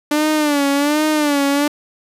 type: tone with vibrato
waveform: sawtooth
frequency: 293.7 Hz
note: D4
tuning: in tune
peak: -10 dBFS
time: 0.11-1.68 s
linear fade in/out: 5 ms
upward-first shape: sine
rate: 1.3 Hz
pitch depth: 87 cents each way
effects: resampled to 32000 Hz + 8-bit